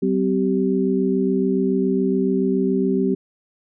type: tone cluster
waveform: sine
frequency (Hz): 190.5 / 257.6 / 388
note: G3 / C4 / G4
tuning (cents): -49 / -27 / -18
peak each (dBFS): -21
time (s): 0.02-3.15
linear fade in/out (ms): 10
effects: none